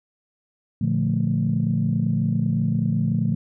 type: chord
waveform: sine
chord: Bb major seventh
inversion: none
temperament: equal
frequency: 116.54 / 146.83 / 174.61 / 220 Hz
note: Bb2 / D3 / F3 / A3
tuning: 0 / 0 / 0 / 0 cents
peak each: -24 dBFS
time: 0.81-3.35 s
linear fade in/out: 5 ms
effects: tanh soft clip ceiling -10 dBFS